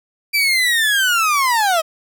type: linear sweep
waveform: 30% pulse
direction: down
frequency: 2349 to 620 Hz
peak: -11 dBFS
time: 0.33-1.82 s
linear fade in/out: 20 ms
effects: none